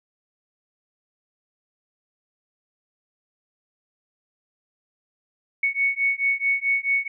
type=beating tone pair; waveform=sine; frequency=2217 / 2221.6 Hz; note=C#7 / C#7; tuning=0 / +3 cents; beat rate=4.6 Hz; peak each=-23 dBFS; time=5.63-7.08 s; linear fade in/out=5 ms; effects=none